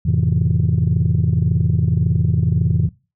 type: chord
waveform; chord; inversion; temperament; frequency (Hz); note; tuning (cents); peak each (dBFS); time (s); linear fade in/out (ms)
sine; F major seventh; none; just; 87.31 / 109.13 / 130.96 / 163.7; F2 / A2 / C3 / E3; 0 / -14 / +2 / -12; -18; 0.05-2.89; 10
effects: noise-tail reverb RT60 0.3 s tail -22 dB re dry + tanh soft clip ceiling -8 dBFS